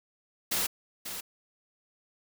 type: noise with echo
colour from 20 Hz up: white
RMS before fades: -29 dBFS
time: 0.51-0.67 s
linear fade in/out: 10 ms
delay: 540 ms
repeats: 1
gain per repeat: -9 dB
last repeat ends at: 1.21 s
effects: none